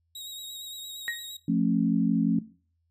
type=tone with vibrato; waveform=sawtooth; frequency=3797 Hz; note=A#7; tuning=31 cents sharp; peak=-35 dBFS; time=0.15-1.37 s; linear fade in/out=5 ms; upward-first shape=triangle; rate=8.7 Hz; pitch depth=33 cents each way
type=tone with exponential decay; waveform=sine; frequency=1881 Hz; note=A#6; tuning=15 cents sharp; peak=-25 dBFS; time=1.08-1.27 s; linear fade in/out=0 ms; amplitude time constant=40 ms
type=chord; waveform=sine; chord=F augmented; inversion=none; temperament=equal with one note detuned; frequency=174.61 / 220 / 271.9 Hz; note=F3 / A3 / C#4; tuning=0 / 0 / -33 cents; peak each=-26 dBFS; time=1.48-2.39 s; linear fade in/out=5 ms
effects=noise-tail reverb RT60 0.4 s tail -18 dB re dry + added 83 Hz sine -70 dBFS peak until 2.9 s